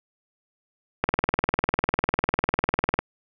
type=click train; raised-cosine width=0.5 ms; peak=-5 dBFS; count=40; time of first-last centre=1.04-2.99 s; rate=20 Hz; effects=none